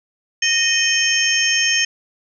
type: tone cluster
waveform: sine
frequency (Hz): 1851 / 2513 / 3092 / 5390 / 6400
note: A#6 / D#7 / G7 / E8 / G8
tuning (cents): -13 / +17 / -24 / +38 / +35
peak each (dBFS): -21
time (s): 0.42-1.85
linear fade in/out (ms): 5
effects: none